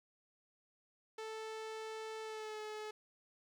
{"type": "tone with pitch glide", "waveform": "sawtooth", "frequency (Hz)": [439.8, 427.8], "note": ["A4", "A4"], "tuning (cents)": [-1, -49], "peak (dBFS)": -39, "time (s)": [1.18, 2.91], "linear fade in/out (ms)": 5, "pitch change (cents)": -48, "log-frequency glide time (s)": [2.22, 2.6], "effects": ["low-pass 7000 Hz 12 dB/octave", "12-bit"]}